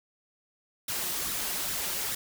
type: noise with flanger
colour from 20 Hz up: white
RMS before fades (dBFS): -32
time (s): 0.88-2.15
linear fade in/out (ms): 5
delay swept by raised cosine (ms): 0.53 to 5.73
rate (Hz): 2.4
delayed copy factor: +0.55
effects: none